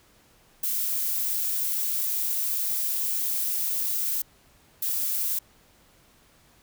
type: noise bursts at uneven times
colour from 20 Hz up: violet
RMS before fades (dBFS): -27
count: 2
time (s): 0.63-4.22 / 4.82-5.39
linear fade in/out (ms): 5
effects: pink hiss -59 dBFS RMS until 6.62 s